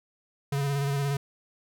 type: tone with vibrato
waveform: square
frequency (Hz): 140.3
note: C#3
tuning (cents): +21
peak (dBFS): -26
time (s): 0.52-1.17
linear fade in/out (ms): 5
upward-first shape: square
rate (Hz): 17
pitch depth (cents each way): 25
effects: none